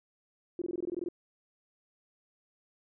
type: tone bursts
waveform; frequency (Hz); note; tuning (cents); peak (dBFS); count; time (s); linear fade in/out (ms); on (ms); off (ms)
sine; 349.2; F4; 0; -31; 11; 0.59-1.087; 2; 27; 20
effects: none